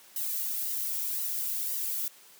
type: noise with flanger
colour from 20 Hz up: violet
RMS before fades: -32 dBFS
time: 0.16-2.08 s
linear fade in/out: 2 ms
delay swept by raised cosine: 1 to 2.1 ms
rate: 1.9 Hz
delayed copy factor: +0.65
effects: white hiss -55 dBFS RMS until 2.39 s + high-pass 200 Hz 12 dB/octave